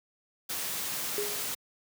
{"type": "noise", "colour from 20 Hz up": "white", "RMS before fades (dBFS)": -34, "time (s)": [0.49, 1.55], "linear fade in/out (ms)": 10}
{"type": "tone with exponential decay", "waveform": "sine", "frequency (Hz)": 413.4, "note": "G#4", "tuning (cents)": -8, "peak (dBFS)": -27, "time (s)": [1.18, 1.51], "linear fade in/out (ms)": 0, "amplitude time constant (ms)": 71}
{"effects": ["high-pass 100 Hz 12 dB/octave"]}